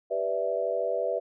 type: chord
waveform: sine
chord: E minor seventh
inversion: first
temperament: equal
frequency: 392 / 493.9 / 587.3 / 659.3 Hz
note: G4 / B4 / D5 / E5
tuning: 0 / 0 / 0 / 0 cents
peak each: -35 / -30 / -31 / -30 dBFS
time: 0.1-1.2 s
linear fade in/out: 20 ms
effects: none